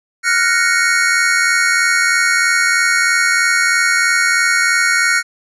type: chord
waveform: square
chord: Gb major seventh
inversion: third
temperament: equal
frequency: 1396.9 / 1480 / 1864.7 / 2217 Hz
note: F6 / Gb6 / Bb6 / Db7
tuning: 0 / 0 / 0 / 0 cents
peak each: -18 dBFS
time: 0.23-5.23 s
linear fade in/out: 50 ms
effects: resampled to 24000 Hz